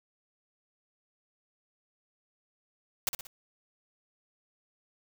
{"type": "noise with echo", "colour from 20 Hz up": "white", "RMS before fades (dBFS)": -28, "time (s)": [3.07, 3.09], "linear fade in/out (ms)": 2, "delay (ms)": 60, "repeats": 3, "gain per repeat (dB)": -7, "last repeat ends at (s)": 3.27, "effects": []}